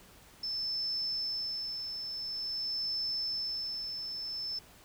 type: tone with tremolo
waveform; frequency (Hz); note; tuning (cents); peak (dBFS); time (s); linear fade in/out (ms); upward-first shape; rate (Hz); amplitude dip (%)
sine; 5274; E8; 0; -31; 0.43-4.59; 5; sine; 0.48; 45
effects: pink hiss -57 dBFS RMS until 4.84 s